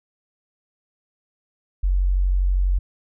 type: tone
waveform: sine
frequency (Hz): 46.17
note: F#1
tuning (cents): -3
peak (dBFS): -16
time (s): 1.83-2.79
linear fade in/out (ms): 10
effects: none